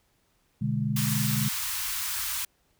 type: chord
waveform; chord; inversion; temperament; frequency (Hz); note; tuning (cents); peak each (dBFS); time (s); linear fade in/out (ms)
sine; G# diminished; first; equal; 123.47 / 146.83 / 207.7; B2 / D3 / G#3; 0 / 0 / 0; -29; 0.61-1.49; 10
type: band-stop noise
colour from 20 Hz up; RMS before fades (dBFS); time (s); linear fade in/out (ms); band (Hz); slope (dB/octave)
white; -31; 0.96-2.45; 5; 100 to 920; 48
effects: pink hiss -69 dBFS RMS until 2.79 s